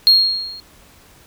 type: tone with level ramp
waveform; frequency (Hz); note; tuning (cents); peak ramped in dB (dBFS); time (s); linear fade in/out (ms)
sine; 4262; C8; +31; -3 to -33; 0.07-0.6; 0
effects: tanh soft clip ceiling -5 dBFS + pink hiss -48 dBFS RMS until 1.26 s